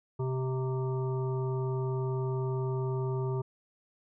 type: harmonic tone with a mistuned harmonic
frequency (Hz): 130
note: C3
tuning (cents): -11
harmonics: 1 / 3 / 5 / 7 / 9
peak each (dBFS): -30 / -34 / -47 / -43 / -47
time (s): 0.19-3.42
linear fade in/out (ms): 10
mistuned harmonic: 7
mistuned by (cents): +23
effects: none